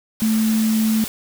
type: tone in noise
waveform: sine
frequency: 220 Hz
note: A3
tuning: in tune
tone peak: -15 dBFS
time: 0.22-1.04 s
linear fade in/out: 0 ms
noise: white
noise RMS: -29 dBFS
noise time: 0.2-1.08 s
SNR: +11 dB
effects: none